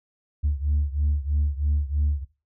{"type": "beating tone pair", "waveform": "sine", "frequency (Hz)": [72.1, 75.2], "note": ["D2", "D2"], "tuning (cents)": [-31, 42], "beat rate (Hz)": 3.1, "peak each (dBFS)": [-22, -24], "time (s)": [0.43, 2.25], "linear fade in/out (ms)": 20, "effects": ["noise-tail reverb RT60 0.3 s tail -17 dB re dry", "tanh soft clip ceiling -16 dBFS"]}